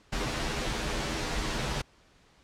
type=noise with comb filter; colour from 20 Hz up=pink; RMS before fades=-31 dBFS; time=0.12-1.82 s; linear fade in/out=10 ms; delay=11 ms; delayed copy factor=-0.95; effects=pink hiss -61 dBFS RMS until 2.43 s + low-pass 6000 Hz 12 dB/octave